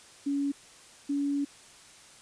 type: tone pair in turn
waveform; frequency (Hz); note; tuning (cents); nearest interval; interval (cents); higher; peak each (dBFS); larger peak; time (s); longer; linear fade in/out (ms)
sine; 281.7 / 283.5; C#4 / C#4; +28 / +39; unison; 11; second; -26; neither; 0.26-0.52 / 1.09-1.45; second; 10
effects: white hiss -53 dBFS RMS until 2.21 s + resampled to 22050 Hz